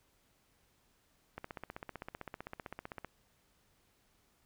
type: click train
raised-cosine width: 0.5 ms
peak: -27 dBFS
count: 27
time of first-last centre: 1.38-3.047 s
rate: 15.6 Hz
effects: pink hiss -72 dBFS RMS until 4.45 s